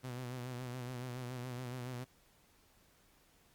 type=tone with vibrato; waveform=sawtooth; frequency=125 Hz; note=B2; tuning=21 cents sharp; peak=-37 dBFS; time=0.03-2.05 s; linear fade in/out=20 ms; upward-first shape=sine; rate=7.1 Hz; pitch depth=56 cents each way; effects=pink hiss -68 dBFS RMS until 3.54 s + Opus 48 kbps